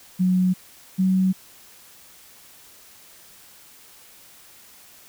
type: tone pair in turn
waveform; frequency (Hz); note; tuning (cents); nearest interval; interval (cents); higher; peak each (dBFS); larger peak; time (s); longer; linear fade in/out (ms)
sine; 183.7 / 187.67; F#3 / F#3; -12 / +25; unison; 37; second; -16; neither; 0.19-0.54 / 0.98-1.33; neither; 20
effects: white hiss -49 dBFS RMS until 5.08 s